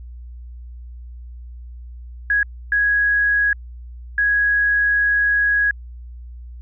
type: tone bursts at uneven times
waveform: sine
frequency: 1661.2 Hz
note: G#6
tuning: in tune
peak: -14 dBFS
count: 3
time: 2.3-2.43 / 2.72-3.53 / 4.18-5.71 s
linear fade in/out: 2 ms
effects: added 60 Hz sine -33 dBFS peak until 6.61 s